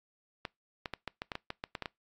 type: clicks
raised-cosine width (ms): 0.3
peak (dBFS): -20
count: 12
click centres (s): 0.452 / 0.858 / 0.937 / 1.077 / 1.219 / 1.318 / 1.354 / 1.504 / 1.639 / 1.752 / 1.823 / 1.858
effects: noise-tail reverb RT60 0.2 s tail -24 dB re dry + AAC 64 kbps